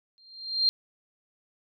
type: tone with exponential growth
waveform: sine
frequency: 4186 Hz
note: C8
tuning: in tune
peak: -17 dBFS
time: 0.18-0.69 s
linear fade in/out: 0 ms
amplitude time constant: 110 ms
effects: none